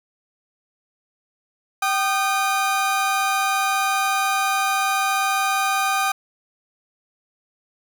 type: tone pair together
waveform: 30% pulse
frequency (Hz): 775.7 / 1221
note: G5 / D#6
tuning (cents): -18 / -33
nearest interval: minor sixth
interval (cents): 785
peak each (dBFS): -19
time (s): 1.82-6.12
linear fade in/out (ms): 5
effects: none